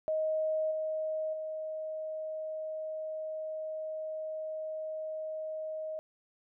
sine tone with level steps, 627 Hz, D#5, 13 cents sharp, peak -28 / -31 / -35 dBFS, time 0.08-5.99 s, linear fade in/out 0 ms, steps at 0.71 / 1.33 s, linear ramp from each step 5 ms, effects none

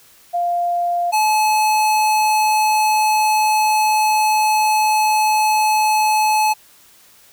sine / square tone pair in turn, 698 / 858.9 Hz, F5 / A5, -1 / -42 cents, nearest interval major third, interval 359 cents, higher second, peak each -16 / -14 dBFS, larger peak second, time 0.33-1.12 / 1.12-6.54 s, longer second, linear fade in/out 20 ms, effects white hiss -49 dBFS RMS until 7.32 s

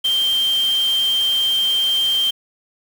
sine tone in noise, 3155 Hz, G7, 10 cents sharp, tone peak -15 dBFS, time 0.04-2.31 s, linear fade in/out 10 ms, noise white, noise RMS -32 dBFS, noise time 0.04-2.31 s, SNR +14 dB, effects none

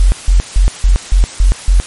sine tone bursts, 44.55 Hz, F1, 35 cents sharp, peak -4 dBFS, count 7, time 0-1.8 s, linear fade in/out 0 ms, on 120 ms, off 160 ms, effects white hiss -29 dBFS RMS until 1.86 s + MP3 48 kbps

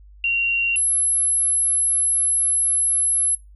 sine tone pair in turn, 2756 / 11024 Hz, F7 / F9, -24 / -24 cents, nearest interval 2 octaves, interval 2400 cents, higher second, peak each -17 dBFS, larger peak neither, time 0.24-0.76 / 0.76-3.35 s, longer second, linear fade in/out 2 ms, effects noise-tail reverb RT60 0.2 s tail -20 dB re dry + added 50 Hz sine -43 dBFS peak until 3.55 s

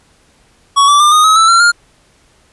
square tone with pitch steps, 1120 / 1157.5 / 1196.2 / 1236.3 / 1277.7 / 1320.4 / 1364.6 / 1410.3 Hz, C#6 / D6 / D6 / D#6 / D#6 / E6 / F6 / F6, +18 / -25 / +31 / -11 / +46 / +2 / -41 / +17 cents, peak -6 dBFS, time 0.76-1.72 s, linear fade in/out 20 ms, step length 120 ms, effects pink hiss -51 dBFS RMS until 2.52 s + resampled to 24000 Hz

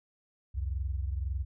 sine tone pair together, 65.41 / 87.31 Hz, C2 / F2, 0 / 0 cents, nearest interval perfect fourth, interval 500 cents, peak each -31 / -36 dBFS, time 0.54-1.45 s, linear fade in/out 20 ms, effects none

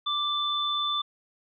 sine tone pair together, 1176 / 3524 Hz, D6 / A7, +2 / +2 cents, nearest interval octave + perfect fifth, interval 1900 cents, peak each -29 / -27 dBFS, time 0.06-1.02 s, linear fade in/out 10 ms, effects none

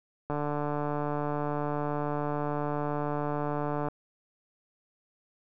click train, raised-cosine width 1 ms, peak -18 dBFS, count 528, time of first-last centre 0.3-3.885 s, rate 147 Hz, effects none

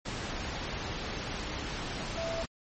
sine tone in noise, 662 Hz, E5, 7 cents sharp, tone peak -33 dBFS, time 2.17-2.43 s, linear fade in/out 10 ms, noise pink, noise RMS -36 dBFS, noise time 0.05-2.46 s, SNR 0 dB, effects low-pass 6000 Hz 12 dB/octave + MP3 32 kbps

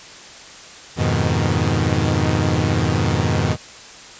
sawtooth chord, F half-diminished seventh, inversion none, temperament equal, 87.31 / 103.83 / 123.47 / 155.56 Hz, F2 / Ab2 / Cb3 / Eb3, 0 / 0 / 0 / 0 cents, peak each -18 dBFS, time 0.96-3.57 s, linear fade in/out 50 ms, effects white hiss -39 dBFS RMS until 4.19 s + resampled to 16000 Hz

